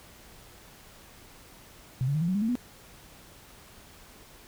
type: tone with pitch steps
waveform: sine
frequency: 128.5 / 140.94 / 154.59 / 169.56 / 185.97 / 204 / 223.7 / 245.4 Hz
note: C3 / C#3 / D#3 / E3 / F#3 / G#3 / A3 / B3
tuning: -31 / +29 / -11 / +49 / +9 / -31 / +29 / -11 cents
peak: -24 dBFS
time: 2.01-2.554 s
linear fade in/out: 0 ms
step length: 68 ms
effects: pink hiss -52 dBFS RMS until 4.47 s